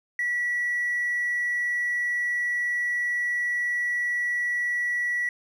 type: tone with hard clipping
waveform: sine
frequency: 1943 Hz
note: B6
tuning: 29 cents flat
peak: -24 dBFS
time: 0.19-5.29 s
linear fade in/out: 2 ms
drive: 1 dB
effects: none